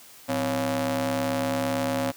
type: ring-modulated tone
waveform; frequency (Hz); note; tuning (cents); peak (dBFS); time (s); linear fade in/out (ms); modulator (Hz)
sawtooth; 146.8; D3; 0; -17; 0.28-2.12; 20; 406
effects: white hiss -49 dBFS RMS until 2.16 s + high-pass 80 Hz 12 dB/octave